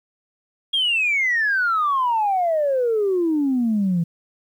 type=exponential sweep; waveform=sine; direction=down; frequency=3301 to 163.8 Hz; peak=-16 dBFS; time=0.73-4.04 s; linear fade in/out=10 ms; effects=tanh soft clip ceiling -13 dBFS + 9-bit